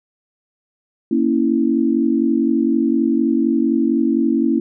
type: chord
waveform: sine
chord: A# diminished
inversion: none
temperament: equal with one note detuned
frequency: 233.1 / 277.2 / 328.5 Hz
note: A#3 / C#4 / E4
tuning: 0 / 0 / -6 cents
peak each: -18 dBFS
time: 1.11-4.6 s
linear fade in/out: 5 ms
effects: none